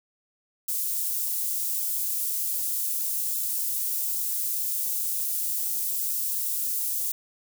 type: high-pass noise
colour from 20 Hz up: white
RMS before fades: -28 dBFS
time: 0.68-7.12 s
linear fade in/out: 5 ms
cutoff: 9500 Hz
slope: 12 dB/octave
effects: none